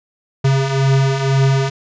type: beating tone pair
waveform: square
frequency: 133.9 / 135.9 Hz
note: C3 / C#3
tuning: +40 / -34 cents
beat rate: 2 Hz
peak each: -20 / -14 dBFS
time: 0.44-1.7 s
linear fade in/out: 10 ms
effects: resampled to 16000 Hz